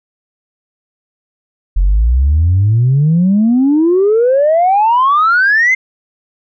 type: exponential sweep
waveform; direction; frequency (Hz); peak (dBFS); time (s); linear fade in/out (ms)
sine; up; 43 to 2114; -6; 1.76-5.75; 10
effects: tanh soft clip ceiling -4 dBFS